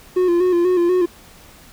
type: tone with vibrato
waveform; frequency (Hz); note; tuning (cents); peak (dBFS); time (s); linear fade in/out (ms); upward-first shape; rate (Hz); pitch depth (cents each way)
triangle; 355.2; F4; +29; -11; 0.16-1.06; 10; square; 4.1; 48
effects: pink hiss -45 dBFS RMS until 1.72 s